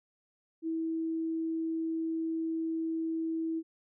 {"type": "tone", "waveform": "sine", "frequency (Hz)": 324.9, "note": "E4", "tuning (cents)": -25, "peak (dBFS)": -30, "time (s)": [0.62, 3.63], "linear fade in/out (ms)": 50, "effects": []}